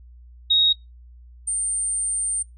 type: tone pair in turn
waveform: sine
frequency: 3767 / 8900 Hz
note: A#7 / C#9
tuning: +17 / +6 cents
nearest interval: octave + minor third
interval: 1489 cents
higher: second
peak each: -14 / -21 dBFS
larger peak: first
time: 0.5-0.73 / 1.47-2.43 s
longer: second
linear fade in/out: 10 ms
effects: noise-tail reverb RT60 0.2 s tail -24 dB re dry + added 60 Hz sine -43 dBFS peak until 2.57 s